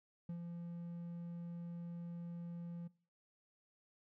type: tone with ADSR envelope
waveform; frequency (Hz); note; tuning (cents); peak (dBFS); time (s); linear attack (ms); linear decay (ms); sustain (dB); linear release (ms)
triangle; 171.4; F3; -32; -38; 0.29-2.88; 4; 81; -4; 11
effects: noise-tail reverb RT60 0.4 s tail -21 dB re dry